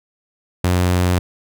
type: tone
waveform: sawtooth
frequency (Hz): 90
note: F#2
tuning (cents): -47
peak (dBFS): -10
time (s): 0.64-1.19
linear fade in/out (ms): 5
effects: none